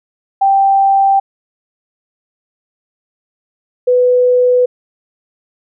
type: tone pair in turn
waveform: sine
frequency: 784 / 496.9 Hz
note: G5 / B4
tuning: 0 / +11 cents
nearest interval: minor sixth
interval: 789 cents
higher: first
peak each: -7 dBFS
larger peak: neither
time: 0.41-1.2 / 3.87-4.66 s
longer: neither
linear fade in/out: 10 ms
effects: none